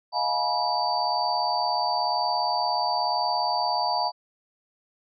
sine tone cluster, 631 / 708 / 850 / 971 / 4616 Hz, D#5 / F5 / G#5 / B5 / D8, +24 / +23 / +40 / -30 / -31 cents, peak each -34 / -28 / -28 / -28 / -29 dBFS, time 0.12-4.12 s, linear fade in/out 50 ms, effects none

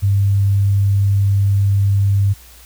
sine tone, 99.4 Hz, G2, 25 cents sharp, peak -11 dBFS, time 0.02-2.34 s, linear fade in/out 20 ms, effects added 60 Hz sine -43 dBFS peak until 2.65 s + white hiss -44 dBFS RMS until 2.65 s

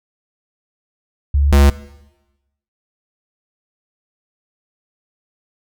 sine / square tone pair in turn, 71 / 70.35 Hz, C#2 / C#2, +42 / +26 cents, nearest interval unison, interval 16 cents, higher first, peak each -11 / -8 dBFS, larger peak second, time 1.34-1.52 / 1.52-1.7 s, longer neither, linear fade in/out 5 ms, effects noise-tail reverb RT60 1.0 s tail -18 dB re dry

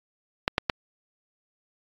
clicks, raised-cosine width 0.3 ms, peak -5 dBFS, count 3, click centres 0.479 / 0.581 / 0.698 s, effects AAC 48 kbps

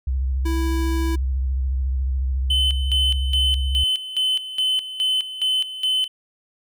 sine tone with vibrato, 65.41 Hz, C2, in tune, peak -19 dBFS, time 0.07-3.84 s, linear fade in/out 5 ms, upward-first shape sine, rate 14 Hz, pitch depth 75 cents each way
square tone, 329.6 Hz, E4, in tune, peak -25 dBFS, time 0.45-1.16 s, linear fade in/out 10 ms
triangle tone with tremolo, 3043 Hz, F#7, 48 cents sharp, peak -16 dBFS, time 2.5-6.08 s, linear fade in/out 5 ms, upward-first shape square, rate 2.4 Hz, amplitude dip 75%
effects none

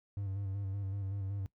triangle tone with vibrato, 98.3 Hz, G2, 5 cents sharp, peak -33 dBFS, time 0.17-1.46 s, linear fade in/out 0 ms, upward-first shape square, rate 5.3 Hz, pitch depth 35 cents each way, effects noise-tail reverb RT60 0.1 s tail -19 dB re dry

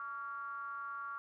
triangle ring-modulated tone, 127.5 Hz, C3, 44 cents flat, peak -35 dBFS, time 0-1.18 s, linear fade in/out 0 ms, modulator 1260 Hz, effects none

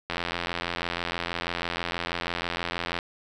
click train, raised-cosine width 0.3 ms, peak -12 dBFS, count 250, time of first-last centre 0.1-2.989 s, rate 86.2 Hz, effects none

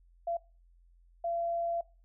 sine tone bursts at uneven times, 681 Hz, F5, 44 cents flat, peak -30 dBFS, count 2, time 0.27-0.37 / 1.24-1.81 s, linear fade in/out 5 ms, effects noise-tail reverb RT60 0.3 s tail -20 dB re dry + added 43 Hz sine -59 dBFS peak until 2.04 s

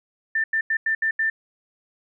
sine tone bursts at uneven times, 1784 Hz, A6, 23 cents sharp, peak -19 dBFS, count 6, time 0.35-0.44 / 0.53-0.61 / 0.7-0.77 / 0.86-0.95 / 1.02-1.11 / 1.19-1.3 s, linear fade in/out 5 ms, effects none

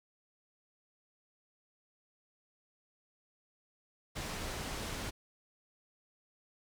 pink low-pass noise, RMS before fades -40 dBFS, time 4.15-5.11 s, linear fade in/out 20 ms, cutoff 8800 Hz, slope 12 dB/octave, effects none

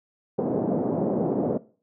pink band-pass noise, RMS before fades -25 dBFS, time 0.38-1.58 s, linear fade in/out 10 ms, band 170 to 630 Hz, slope 24 dB/octave, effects noise-tail reverb RT60 0.4 s tail -19 dB re dry

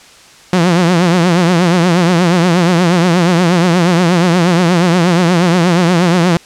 sawtooth tone with vibrato, 174.61 Hz, F3, in tune, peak -4 dBFS, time 0.53-6.37 s, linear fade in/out 2 ms, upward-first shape triangle, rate 8.4 Hz, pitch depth 130 cents each way, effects white hiss -40 dBFS RMS until 6.45 s + low-pass 7000 Hz 12 dB/octave

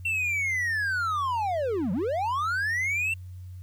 triangle linear two-way sweep, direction down then up, 2724 to 164.81 to 2724 Hz, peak -23 dBFS, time 0.05-3.14 s, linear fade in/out 5 ms, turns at 1.92 s, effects added 91 Hz sine -38 dBFS peak until 3.62 s + white hiss -66 dBFS RMS until 3.62 s

